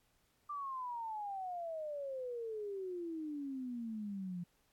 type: exponential sweep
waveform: sine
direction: down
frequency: 1189 to 171.8 Hz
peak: -39 dBFS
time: 0.49-4.44 s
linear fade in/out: 10 ms
effects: pink hiss -75 dBFS RMS until 4.72 s + AAC 64 kbps